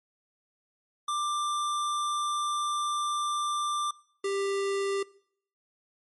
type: tone pair in turn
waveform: square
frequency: 1184 / 395.1 Hz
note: D6 / G4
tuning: +14 / +14 cents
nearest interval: octave + perfect fifth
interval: 1900 cents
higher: first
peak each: -28 dBFS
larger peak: neither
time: 1.08-3.91 / 4.24-5.03 s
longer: first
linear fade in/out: 5 ms
effects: noise-tail reverb RT60 0.6 s tail -21 dB re dry + MP3 48 kbps